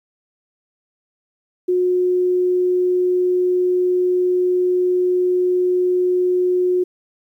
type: tone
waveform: sine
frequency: 362.3 Hz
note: F#4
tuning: 36 cents flat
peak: -14 dBFS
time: 1.68-6.84 s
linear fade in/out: 10 ms
effects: 9-bit